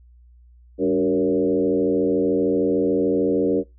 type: tone with frequency modulation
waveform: sine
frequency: 378 Hz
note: F#4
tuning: 37 cents sharp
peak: -16 dBFS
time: 0.78-3.64 s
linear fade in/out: 50 ms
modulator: 86.5 Hz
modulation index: 1.6
effects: noise-tail reverb RT60 0.2 s tail -22 dB re dry + added 60 Hz sine -47 dBFS peak until 3.78 s